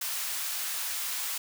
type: high-pass noise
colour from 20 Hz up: white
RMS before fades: -33 dBFS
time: 0.01-1.38 s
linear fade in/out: 5 ms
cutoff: 950 Hz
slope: 12 dB/octave
effects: none